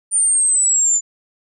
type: linear sweep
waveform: sine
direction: down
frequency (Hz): 9130 to 7040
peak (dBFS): -10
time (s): 0.11-1.01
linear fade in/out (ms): 50
effects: tanh soft clip ceiling -11 dBFS